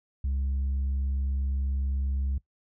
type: tone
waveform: sine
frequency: 67.7 Hz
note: C#2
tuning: 40 cents flat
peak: -23 dBFS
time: 0.24-2.38 s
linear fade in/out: 5 ms
effects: noise-tail reverb RT60 0.1 s tail -20 dB re dry + tanh soft clip ceiling -24 dBFS